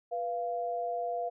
sine tone pair together, 490.3 / 692 Hz, B4 / F5, -13 / -16 cents, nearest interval tritone, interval 597 cents, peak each -36 / -32 dBFS, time 0.11-1.3 s, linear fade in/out 20 ms, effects none

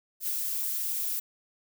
violet noise with ADSR envelope, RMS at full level -29 dBFS, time 0.2-1.2 s, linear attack 79 ms, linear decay 13 ms, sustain -2 dB, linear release 9 ms, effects none

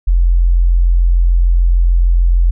sine tone, 43.39 Hz, F1, 10 cents flat, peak -7 dBFS, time 0.07-2.51 s, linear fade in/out 10 ms, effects none

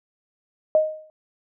sine tone with exponential decay, 622.3 Hz, D#5, in tune, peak -11 dBFS, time 0.75-1.1 s, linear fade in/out 1 ms, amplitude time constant 76 ms, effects none

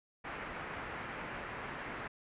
white low-pass noise, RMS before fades -43 dBFS, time 0.24-2.08 s, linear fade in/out 10 ms, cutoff 2100 Hz, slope 24 dB/octave, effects resampled to 8000 Hz

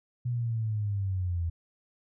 sine linear sweep, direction down, 123.47 to 82.41 Hz, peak -27 dBFS, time 0.25-1.5 s, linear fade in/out 10 ms, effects none

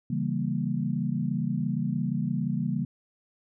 sine chord, C# diminished seventh, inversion none, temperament equal, 138.59 / 164.81 / 196 / 233.1 Hz, C#3 / E3 / G3 / Bb3, 0 / 0 / 0 / 0 cents, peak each -31 dBFS, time 0.1-2.85 s, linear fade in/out 5 ms, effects none

